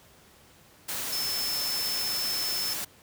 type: tone in noise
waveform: sine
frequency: 5274 Hz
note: E8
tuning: in tune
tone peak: -29 dBFS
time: 1.12-2.74 s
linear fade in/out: 10 ms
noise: white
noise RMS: -33 dBFS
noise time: 0.88-2.85 s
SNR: +1 dB
effects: pink hiss -56 dBFS RMS until 3.02 s + high-pass 60 Hz 12 dB/octave